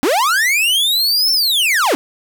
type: linear two-way sweep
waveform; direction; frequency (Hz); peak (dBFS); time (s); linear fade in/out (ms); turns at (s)
45% pulse; up then down; 235.5 to 5420 to 235.5; -12; 0.03-1.95; 0; 1.32
effects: none